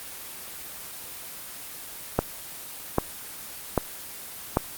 click train, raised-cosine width 1 ms, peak -5 dBFS, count 4, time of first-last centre 2.19-4.571 s, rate 1.26 Hz, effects white hiss -39 dBFS RMS until 4.77 s + Opus 24 kbps

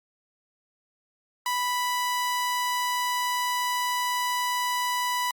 sawtooth tone, 987.8 Hz, B5, in tune, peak -21 dBFS, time 1.46-5.31 s, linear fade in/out 2 ms, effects Opus 48 kbps

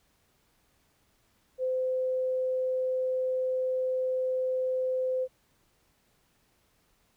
sine tone, 514 Hz, C5, 31 cents flat, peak -26 dBFS, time 1.58-5.28 s, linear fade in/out 50 ms, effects pink hiss -69 dBFS RMS until 7.16 s

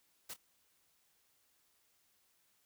white noise with echo, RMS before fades -45 dBFS, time 0.29-0.34 s, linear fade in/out 10 ms, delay 27 ms, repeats 1, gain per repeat -14 dB, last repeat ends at 0.367 s, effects white hiss -74 dBFS RMS until 2.65 s

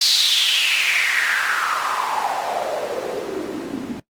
white noise with band-pass filter sweep, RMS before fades -21 dBFS, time 0.01-4 s, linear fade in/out 5 ms, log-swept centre 4500 to 230 Hz, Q 5, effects noise-tail reverb RT60 0.1 s tail -17 dB re dry + Opus 32 kbps

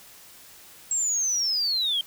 sine linear sweep, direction down, 7640 to 3136 Hz, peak -21 dBFS, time 0.91-2.01 s, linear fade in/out 2 ms, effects tanh soft clip ceiling -19 dBFS + white hiss -49 dBFS RMS until 2.06 s

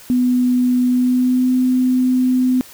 sine tone with pitch glide, 249 to 254.1 Hz, B3 to B3, +14 to +49 cents, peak -12 dBFS, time 0.1-2.61 s, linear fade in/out 0 ms, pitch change +35 cents, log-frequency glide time 0.89-1.51 s, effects white hiss -41 dBFS RMS until 2.73 s

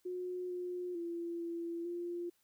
sine tone with pitch steps, 362.2 / 358.1 / 340.5 / 338.3 / 347.4 Hz, F#4 / F4 / F4 / E4 / F4, -37 / +43 / -44 / +45 / -9 cents, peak -37 dBFS, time 0.05-2.3 s, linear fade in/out 10 ms, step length 450 ms, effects white hiss -75 dBFS RMS until 2.43 s

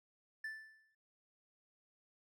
triangle tone with exponential decay, 1760 Hz, A6, in tune, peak -37 dBFS, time 0.44-0.95 s, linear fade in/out 5 ms, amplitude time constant 110 ms, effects none

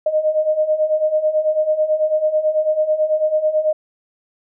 sine beating tone pair, 612 / 621.1 Hz, D#5 / D#5, -29 / -3 cents, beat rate 9.1 Hz, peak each -20 / -16 dBFS, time 0.06-3.73 s, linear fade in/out 5 ms, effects none

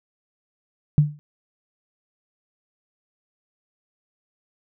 sine tone with exponential decay, 148.4 Hz, D3, 18 cents sharp, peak -8 dBFS, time 0.98-1.19 s, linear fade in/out 0 ms, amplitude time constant 45 ms, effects none

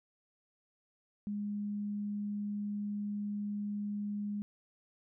sine tone, 205.9 Hz, G#3, 15 cents flat, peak -34 dBFS, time 1.27-4.42 s, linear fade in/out 0 ms, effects none

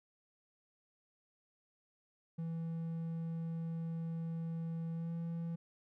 triangle tone with pitch glide, 164.81 to 167.3 Hz, E3 to E3, 0 to +26 cents, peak -35 dBFS, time 2.38-5.56 s, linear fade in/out 10 ms, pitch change +26 cents, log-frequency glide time 4.93-5.12 s, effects none

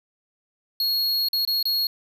square tone with dropouts, 4311 Hz, C#8, 49 cents flat, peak -21 dBFS, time 0.8-1.87 s, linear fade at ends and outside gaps 2 ms, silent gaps 1.286-1.331 / 1.451-1.475 / 1.628-1.654 s, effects none

